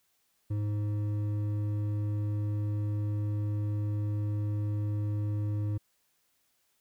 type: tone with hard clipping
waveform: triangle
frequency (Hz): 104.2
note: G#2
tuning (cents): +6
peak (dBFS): -30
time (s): 0.5-5.78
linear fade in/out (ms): 10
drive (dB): 11
effects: white hiss -73 dBFS RMS until 6.8 s